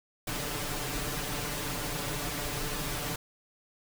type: noise with comb filter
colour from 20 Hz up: pink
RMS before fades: -34 dBFS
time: 0.27-3.16 s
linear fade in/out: 5 ms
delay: 6.8 ms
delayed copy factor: +0.9
effects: none